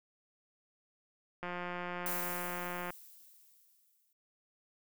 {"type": "click train", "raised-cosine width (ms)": 0.5, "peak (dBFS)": -25, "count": 262, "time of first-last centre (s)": [1.43, 2.905], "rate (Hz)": 177}
{"type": "noise with exponential decay", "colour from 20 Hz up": "violet", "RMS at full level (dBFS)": -36, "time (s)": [2.06, 4.13], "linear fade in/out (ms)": 2, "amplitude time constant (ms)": 450}
{"effects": []}